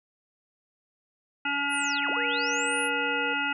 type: harmonic tone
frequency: 284 Hz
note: C#4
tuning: 42 cents sharp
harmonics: 1 / 3 / 5 / 7 / 9 / 10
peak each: -36 / -33 / -29 / -35 / -32 / -35 dBFS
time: 1.45-3.53 s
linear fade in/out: 5 ms
type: linear two-way sweep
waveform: sine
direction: down then up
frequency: 11300 to 255.2 to 11300 Hz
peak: -33 dBFS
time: 1.69-2.9 s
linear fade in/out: 50 ms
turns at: 2.1 s
type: tone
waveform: sine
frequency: 478.7 Hz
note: A#4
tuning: 46 cents sharp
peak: -33 dBFS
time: 2.16-3.34 s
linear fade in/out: 10 ms
effects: none